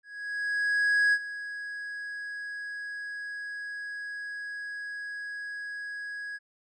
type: tone with ADSR envelope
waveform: triangle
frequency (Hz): 1661.2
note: G#6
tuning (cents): 0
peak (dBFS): -18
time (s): 0.03-6.39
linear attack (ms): 1100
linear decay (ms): 53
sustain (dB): -15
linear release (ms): 34
effects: resampled to 24000 Hz